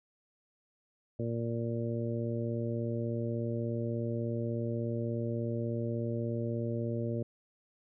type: harmonic tone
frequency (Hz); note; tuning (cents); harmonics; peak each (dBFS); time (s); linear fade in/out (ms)
116.54; A#2; 0; 1 / 2 / 3 / 4 / 5; -34 / -37 / -39 / -40 / -41; 1.19-7.23; 5
effects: none